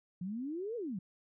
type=exponential two-way sweep; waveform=sine; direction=up then down; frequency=171.9 to 493.3 to 171.9 Hz; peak=-36 dBFS; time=0.21-0.99 s; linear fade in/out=5 ms; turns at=0.76 s; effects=none